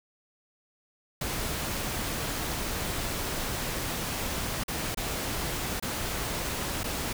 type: noise with dropouts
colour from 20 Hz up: pink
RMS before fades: -32 dBFS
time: 1.21-7.13 s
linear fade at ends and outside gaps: 5 ms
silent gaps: 4.637-4.681 / 4.947-4.972 / 5.799-5.824 / 6.834-6.84 s
effects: none